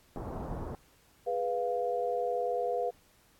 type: low-pass noise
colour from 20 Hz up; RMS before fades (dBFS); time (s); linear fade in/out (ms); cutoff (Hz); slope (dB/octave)
pink; -38; 0.16-0.75; 0; 1000; 24
type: chord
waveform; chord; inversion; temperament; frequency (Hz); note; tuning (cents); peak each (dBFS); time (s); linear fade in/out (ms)
sine; F diminished; first; equal; 415.3 / 493.9 / 698.5; Ab4 / Cb5 / F5; 0 / 0 / 0; -37 / -31 / -33; 1.26-2.91; 20
effects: pink hiss -64 dBFS RMS until 3.39 s + AAC 64 kbps